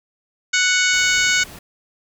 harmonic tone, 740 Hz, F#5, in tune, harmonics 2 / 3 / 4 / 5 / 6 / 7 / 8 / 9 / 10, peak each -19 / -20 / -24 / -26 / -26 / -31 / -31 / -23 / -29 dBFS, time 0.53-1.44 s, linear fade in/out 10 ms
pink noise, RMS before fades -39 dBFS, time 0.93-1.59 s, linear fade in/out 5 ms
effects none

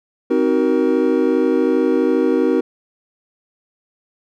triangle chord, C half-diminished seventh, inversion none, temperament just, 261.6 / 314 / 376.7 / 470.9 Hz, C4 / Eb4 / Gb4 / Bb4, 0 / +16 / +31 / +18 cents, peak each -17 dBFS, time 0.3-2.61 s, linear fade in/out 10 ms, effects none

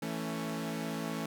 sawtooth chord, A major, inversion second, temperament equal with one note detuned, 164.81 / 221.5 / 277.2 Hz, E3 / A3 / C#4, 0 / +12 / 0 cents, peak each -35 / -34 / -36 dBFS, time 0.02-1.26 s, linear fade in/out 5 ms, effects none

